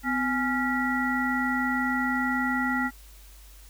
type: harmonic tone with a mistuned harmonic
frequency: 277.2 Hz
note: C#4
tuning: in tune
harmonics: 1 / 3 / 5 / 7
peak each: -27 / -32 / -30 / -29 dBFS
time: 0.03-2.91 s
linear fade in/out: 50 ms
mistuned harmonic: 1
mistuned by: -150 cents
effects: added 50 Hz sine -47 dBFS peak until 3.69 s + white hiss -54 dBFS RMS until 3.69 s